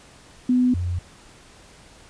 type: tone pair in turn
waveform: sine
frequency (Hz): 250 / 88.39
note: B3 / F2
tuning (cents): +21 / +21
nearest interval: octave + tritone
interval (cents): 1800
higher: first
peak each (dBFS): -15 / -22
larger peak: first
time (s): 0.49-0.74 / 0.74-0.99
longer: neither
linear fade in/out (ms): 5
effects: pink hiss -49 dBFS RMS until 2.09 s + resampled to 22050 Hz